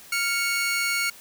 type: tone pair together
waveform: sawtooth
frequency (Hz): 1396.9 / 2217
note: F6 / C#7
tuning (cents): 0 / 0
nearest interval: minor sixth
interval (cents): 800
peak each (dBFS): -24 / -21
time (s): 0.12-1.1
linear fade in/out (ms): 5
effects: white hiss -47 dBFS RMS until 1.2 s